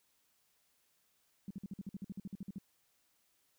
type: tone bursts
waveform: sine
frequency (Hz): 194.5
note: G3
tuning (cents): -13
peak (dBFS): -39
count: 15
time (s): 1.48-2.584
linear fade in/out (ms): 2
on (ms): 26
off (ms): 51
effects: white hiss -75 dBFS RMS until 3.58 s